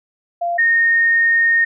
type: tone pair in turn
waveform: sine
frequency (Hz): 691 / 1844.7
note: F5 / A#6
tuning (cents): -19 / -19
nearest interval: octave + perfect fourth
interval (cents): 1700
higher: second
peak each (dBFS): -17 / -11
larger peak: second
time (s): 0.41-0.58 / 0.58-1.65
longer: second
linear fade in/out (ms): 10
effects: none